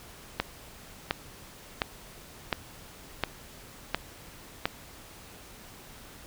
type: click train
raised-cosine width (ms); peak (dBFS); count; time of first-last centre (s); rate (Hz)
0.3; -9; 7; 0.4-4.655; 1.41
effects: pink hiss -49 dBFS RMS until 6.26 s